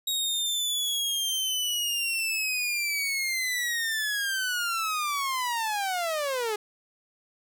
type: linear sweep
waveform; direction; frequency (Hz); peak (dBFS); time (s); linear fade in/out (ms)
sawtooth; down; 3794 to 410; -23; 0.07-6.56; 5
effects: none